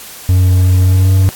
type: tone with pitch glide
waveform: triangle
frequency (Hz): 91.7 to 94.71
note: F#2 to F#2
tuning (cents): -15 to +41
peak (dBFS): -4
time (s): 0.29-1.29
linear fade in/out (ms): 0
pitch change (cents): +56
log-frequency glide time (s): 0.78-1.14
effects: white hiss -31 dBFS RMS until 1.35 s + AAC 64 kbps